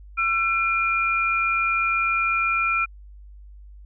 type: tone pair together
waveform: sine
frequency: 1350 / 2402 Hz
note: E6 / D7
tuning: +41 / +38 cents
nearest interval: minor seventh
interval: 997 cents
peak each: -22 / -22 dBFS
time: 0.17-2.86 s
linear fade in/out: 20 ms
effects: added 50 Hz sine -41 dBFS peak until 3.85 s